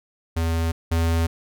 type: tone pair in turn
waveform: square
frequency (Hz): 82.41 / 82.79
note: E2 / E2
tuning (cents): 0 / +8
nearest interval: unison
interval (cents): 8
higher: second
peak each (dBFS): -21 / -19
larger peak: second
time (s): 0.36-0.72 / 0.91-1.27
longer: neither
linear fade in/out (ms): 10
effects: none